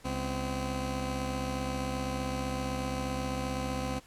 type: tone pair together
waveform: 15% pulse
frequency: 68 / 256.7 Hz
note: C#2 / C4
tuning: -33 / -33 cents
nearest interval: octave + major seventh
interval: 2300 cents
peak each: -28 dBFS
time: 0.04-4 s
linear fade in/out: 20 ms
effects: pink hiss -57 dBFS RMS until 4.06 s + low-pass 11000 Hz 12 dB/octave